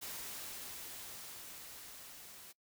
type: noise with level ramp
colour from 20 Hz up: white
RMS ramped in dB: -44 to -54 dBFS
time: 0.01-2.53 s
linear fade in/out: 20 ms
effects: noise-tail reverb RT60 0.1 s tail -22 dB re dry